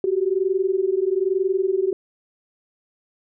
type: tone pair together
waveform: sine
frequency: 370 / 391.1 Hz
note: F#4 / G4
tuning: 0 / -4 cents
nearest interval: minor second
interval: 96 cents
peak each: -21 dBFS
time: 0.04-1.93 s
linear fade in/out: 2 ms
effects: none